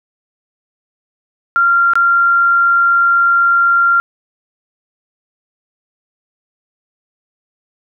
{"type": "tone with dropouts", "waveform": "sine", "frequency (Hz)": 1384, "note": "F6", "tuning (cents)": -16, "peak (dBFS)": -8, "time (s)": [1.56, 4], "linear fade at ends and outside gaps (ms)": 0, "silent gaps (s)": [1.935, 1.955], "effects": []}